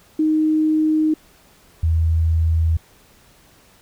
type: tone pair in turn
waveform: sine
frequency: 311.1 / 81.34 Hz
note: D#4 / E2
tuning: 0 / -23 cents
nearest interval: octave + major seventh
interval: 2323 cents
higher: first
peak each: -14 dBFS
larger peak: neither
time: 0.19-1.14 / 1.83-2.77 s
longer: first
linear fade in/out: 5 ms
effects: pink hiss -52 dBFS RMS until 3.81 s